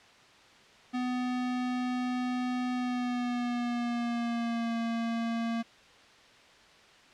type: tone with pitch glide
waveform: square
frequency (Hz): 249.8 to 230.4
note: B3 to A#3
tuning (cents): +20 to -20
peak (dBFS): -30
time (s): 0.93-5.63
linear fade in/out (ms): 20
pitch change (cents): -140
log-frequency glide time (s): 2.73-4.77
effects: white hiss -56 dBFS RMS until 7.13 s + low-pass 4000 Hz 12 dB/octave